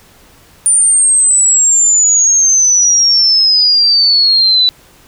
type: exponential sweep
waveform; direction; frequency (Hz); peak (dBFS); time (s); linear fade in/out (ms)
sine; down; 9250 to 3951; -6; 0.66-4.69; 0
effects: pink hiss -44 dBFS RMS until 5.07 s